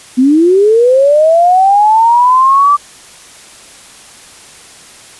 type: linear sweep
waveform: sine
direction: up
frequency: 244.2 to 1174.7 Hz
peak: -4 dBFS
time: 0.17-2.77 s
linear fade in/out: 20 ms
effects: white hiss -36 dBFS RMS until 5.19 s + resampled to 24000 Hz